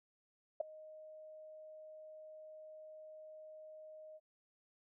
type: tone with ADSR envelope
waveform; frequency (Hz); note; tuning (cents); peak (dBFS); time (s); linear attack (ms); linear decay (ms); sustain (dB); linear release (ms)
sine; 622.3; D#5; 0; -29; 0.6-4.2; 7; 8; -22; 39
effects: none